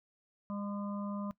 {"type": "harmonic tone with a mistuned harmonic", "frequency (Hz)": 202.5, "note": "G#3", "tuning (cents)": -43, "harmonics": [1, 3, 5, 6], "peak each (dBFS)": [-36, -46, -47, -50], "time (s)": [0.5, 1.31], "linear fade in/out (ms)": 0, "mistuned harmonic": 5, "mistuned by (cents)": 17, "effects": ["noise-tail reverb RT60 0.1 s tail -19 dB re dry"]}